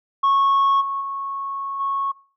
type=tone with level steps; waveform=sine; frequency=1100 Hz; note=C#6; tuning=14 cents flat; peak=-12 / -22 / -25 / -20 dBFS; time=0.23-2.12 s; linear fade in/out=10 ms; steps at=0.8 / 1 / 1.79 s; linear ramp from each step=20 ms; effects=noise-tail reverb RT60 0.4 s tail -21 dB re dry + tanh soft clip ceiling -13 dBFS